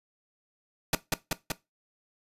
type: noise with echo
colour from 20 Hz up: pink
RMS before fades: -24 dBFS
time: 0.93-0.95 s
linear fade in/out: 2 ms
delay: 190 ms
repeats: 3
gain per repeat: -2 dB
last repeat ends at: 1.52 s
effects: noise-tail reverb RT60 0.2 s tail -18 dB re dry + resampled to 32000 Hz